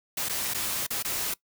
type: noise with dropouts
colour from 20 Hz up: white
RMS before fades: -30 dBFS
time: 0.17-1.34 s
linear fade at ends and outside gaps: 5 ms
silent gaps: 0.287-0.294 / 0.538-0.545 / 0.867-0.904 / 1.026-1.047 s
effects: noise-tail reverb RT60 0.1 s tail -21 dB re dry